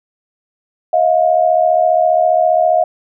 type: tone pair together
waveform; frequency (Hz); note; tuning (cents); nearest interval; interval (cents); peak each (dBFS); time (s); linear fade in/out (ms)
sine; 637 / 711.9; D#5 / F5; +41 / +33; major second; 192; -12; 0.93-2.84; 5
effects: none